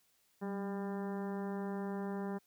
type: harmonic tone with a mistuned harmonic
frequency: 199.6 Hz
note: G3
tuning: 32 cents sharp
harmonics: 1 / 2 / 3 / 4 / 5 / 6 / 7 / 8 / 9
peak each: -38 / -42 / -50 / -48 / -51 / -57 / -57 / -58 / -58 dBFS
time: 0.41-2.39 s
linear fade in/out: 20 ms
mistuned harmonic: 1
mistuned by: -47 cents
effects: white hiss -73 dBFS RMS until 2.46 s